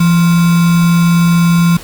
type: tone with sample-and-hold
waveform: sine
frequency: 170.4 Hz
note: F3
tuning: 42 cents flat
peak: -6 dBFS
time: 0-1.77 s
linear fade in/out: 5 ms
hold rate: 1225 Hz
effects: pink hiss -32 dBFS RMS until 1.83 s